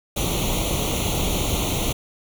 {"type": "noise with comb filter", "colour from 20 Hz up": "pink", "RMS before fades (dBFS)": -23, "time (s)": [0.16, 1.93], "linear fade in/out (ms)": 10, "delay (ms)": 0.3, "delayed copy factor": 0.9, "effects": []}